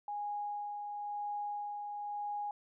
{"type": "tone with tremolo", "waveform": "sine", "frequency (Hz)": 825, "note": "G#5", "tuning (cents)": -12, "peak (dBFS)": -35, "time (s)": [0.08, 2.51], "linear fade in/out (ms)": 2, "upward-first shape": "sine", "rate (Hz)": 0.98, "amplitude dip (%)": 35, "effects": []}